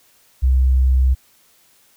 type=tone; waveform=sine; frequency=64.7 Hz; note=C2; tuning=19 cents flat; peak=-11 dBFS; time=0.42-1.15 s; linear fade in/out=20 ms; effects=white hiss -55 dBFS RMS until 1.96 s